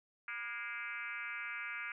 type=tone with frequency modulation; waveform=sine; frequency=1871 Hz; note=A#6; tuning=6 cents sharp; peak=-39 dBFS; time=0.28-1.92 s; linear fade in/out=2 ms; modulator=224 Hz; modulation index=2.7; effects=none